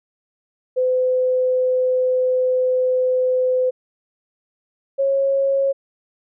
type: tone pair in turn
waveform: sine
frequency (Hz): 509 / 546.6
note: C5 / C#5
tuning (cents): -48 / -24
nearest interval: minor second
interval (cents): 124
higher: second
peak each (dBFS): -15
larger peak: neither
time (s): 0.76-3.71 / 4.98-5.73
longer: first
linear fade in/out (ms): 20
effects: none